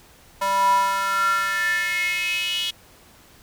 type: tone with high-pass filter sweep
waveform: square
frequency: 196 Hz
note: G3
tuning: in tune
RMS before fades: -22 dBFS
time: 0.41-2.71 s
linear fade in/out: 10 ms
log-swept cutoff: 820 to 3200 Hz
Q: 7.7
effects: pink hiss -51 dBFS RMS until 3.42 s